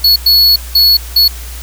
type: tone bursts at uneven times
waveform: square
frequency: 4388 Hz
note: C#8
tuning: 18 cents flat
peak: -5 dBFS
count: 4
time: 0.04-0.16 / 0.26-0.56 / 0.75-0.97 / 1.16-1.28 s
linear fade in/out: 5 ms
effects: added 60 Hz sine -24 dBFS peak until 1.62 s + white hiss -31 dBFS RMS until 1.62 s